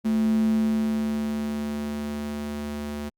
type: tone with high-pass filter sweep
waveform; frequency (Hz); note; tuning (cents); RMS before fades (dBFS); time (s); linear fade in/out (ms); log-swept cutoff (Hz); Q
square; 73.42; D2; 0; -26; 0.04-3.1; 20; 230 to 150; 8.1
effects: Opus 48 kbps